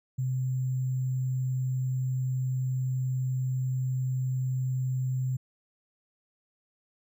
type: tone with sample-and-hold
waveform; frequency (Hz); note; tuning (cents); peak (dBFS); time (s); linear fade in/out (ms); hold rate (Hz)
sine; 129.4; C3; -19; -26; 0.18-5.37; 10; 7350
effects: none